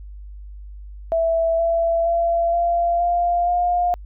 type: tone with pitch steps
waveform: sine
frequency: 660 / 669.2 / 678.6 / 688 / 697.6 / 707.4 Hz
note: E5 / E5 / F5 / F5 / F5 / F5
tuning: +2 / +26 / -50 / -26 / -2 / +22 cents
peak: -16 dBFS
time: 1.12-3.94 s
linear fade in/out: 0 ms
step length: 470 ms
effects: added 50 Hz sine -34 dBFS peak until 4.05 s